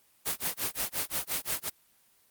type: noise with tremolo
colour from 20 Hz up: white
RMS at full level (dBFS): -29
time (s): 0.25-1.7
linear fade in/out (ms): 20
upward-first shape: sine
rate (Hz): 5.7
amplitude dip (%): 100
effects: white hiss -65 dBFS RMS until 2.3 s + Opus 24 kbps